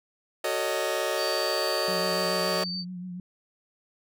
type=chord; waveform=sawtooth; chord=D# half-diminished seventh; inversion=first; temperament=just; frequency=373.4 / 448 / 560 / 622.3 Hz; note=F#4 / A4 / C#5 / D#5; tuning=+16 / +31 / +18 / 0 cents; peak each=-29 / -29 / -27 / -26 dBFS; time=0.44-2.64 s; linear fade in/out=5 ms
type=tone; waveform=sine; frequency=4583 Hz; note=D8; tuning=43 cents flat; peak=-31 dBFS; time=1.16-2.85 s; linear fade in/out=50 ms
type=tone with vibrato; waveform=sine; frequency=180.4 Hz; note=F#3; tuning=44 cents flat; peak=-34 dBFS; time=1.88-3.2 s; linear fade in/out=2 ms; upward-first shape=triangle; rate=7 Hz; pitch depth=46 cents each way
effects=none